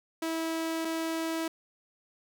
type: tone pair in turn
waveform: sawtooth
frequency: 325.5 / 325.5 Hz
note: E4 / E4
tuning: -22 / -22 cents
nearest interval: unison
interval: 0 cents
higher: neither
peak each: -26 dBFS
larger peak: neither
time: 0.22-0.85 / 0.85-1.48 s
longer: neither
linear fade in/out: 5 ms
effects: none